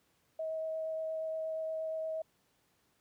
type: tone with vibrato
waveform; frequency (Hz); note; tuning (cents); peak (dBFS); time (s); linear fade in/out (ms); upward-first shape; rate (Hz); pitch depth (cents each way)
sine; 638; D#5; +43; -34; 0.39-2.22; 5; sine; 8.5; 8
effects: pink hiss -73 dBFS RMS until 3 s + high-pass 80 Hz 12 dB/octave